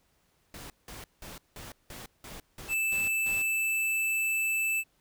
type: noise bursts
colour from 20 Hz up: pink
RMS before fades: -44 dBFS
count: 9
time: 0.54-3.42 s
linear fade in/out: 2 ms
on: 160 ms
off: 180 ms
type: tone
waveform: square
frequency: 2637 Hz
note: E7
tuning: in tune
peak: -27 dBFS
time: 2.68-4.84 s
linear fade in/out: 50 ms
effects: pink hiss -70 dBFS RMS until 5 s